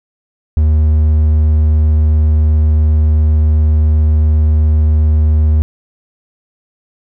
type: tone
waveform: triangle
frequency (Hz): 76.9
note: D#2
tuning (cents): -20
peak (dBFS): -5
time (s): 0.57-5.62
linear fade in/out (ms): 0
effects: none